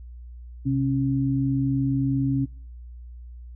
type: tone pair together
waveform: sine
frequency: 130.81 / 273.8 Hz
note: C3 / C#4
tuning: 0 / -21 cents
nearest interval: octave + minor second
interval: 1279 cents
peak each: -23 dBFS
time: 0.65-2.46 s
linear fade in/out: 20 ms
effects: noise-tail reverb RT60 0.5 s tail -25 dB re dry + added 60 Hz sine -38 dBFS peak until 3.55 s